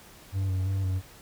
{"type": "tone with vibrato", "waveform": "triangle", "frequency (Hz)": 95.1, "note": "F#2", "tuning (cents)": 48, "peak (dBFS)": -23, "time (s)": [0.32, 1.02], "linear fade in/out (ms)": 50, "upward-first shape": "square", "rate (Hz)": 2.9, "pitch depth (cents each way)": 28, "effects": ["pink hiss -51 dBFS RMS until 1.21 s"]}